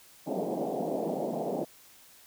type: band-pass noise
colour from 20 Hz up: white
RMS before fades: -32 dBFS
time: 0.26-1.65 s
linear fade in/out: 20 ms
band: 160 to 740 Hz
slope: 48 dB/octave
effects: white hiss -56 dBFS RMS until 2.26 s